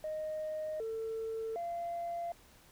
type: tone with pitch steps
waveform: sine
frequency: 620 / 447.1 / 687 Hz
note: D#5 / A4 / F5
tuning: -6 / +28 / -29 cents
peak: -34 dBFS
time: 0.04-2.32 s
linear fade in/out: 2 ms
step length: 760 ms
effects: tanh soft clip ceiling -32 dBFS + pink hiss -61 dBFS RMS until 2.71 s